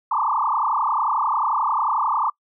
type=tone with frequency modulation; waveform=sine; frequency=1035 Hz; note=C6; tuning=19 cents flat; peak=-18 dBFS; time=0.11-2.3 s; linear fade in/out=5 ms; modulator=31.2 Hz; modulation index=5.6; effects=noise-tail reverb RT60 0.1 s tail -25 dB re dry